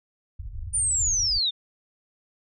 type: low-pass noise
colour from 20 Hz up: pink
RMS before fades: -34 dBFS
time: 0.39-1.39 s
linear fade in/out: 10 ms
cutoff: 110 Hz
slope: 96 dB/octave
type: linear sweep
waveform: sine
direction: down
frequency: 9360 to 3520 Hz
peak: -21 dBFS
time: 0.73-1.51 s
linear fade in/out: 20 ms
effects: none